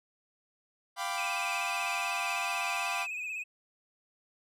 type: chord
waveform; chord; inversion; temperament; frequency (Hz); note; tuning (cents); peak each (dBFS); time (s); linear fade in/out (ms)
sawtooth; G dominant seventh; third; equal with one note detuned; 698.5 / 784 / 997.5 / 1174.7; F5 / G5 / B5 / D6; 0 / 0 / +17 / 0; -34; 0.96-3.07; 50
type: tone with vibrato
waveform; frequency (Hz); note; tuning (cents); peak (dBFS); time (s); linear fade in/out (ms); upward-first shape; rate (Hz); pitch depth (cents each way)
triangle; 2523; D#7; +23; -33; 1.17-3.44; 20; sine; 16; 60
effects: low-pass 12000 Hz 12 dB/octave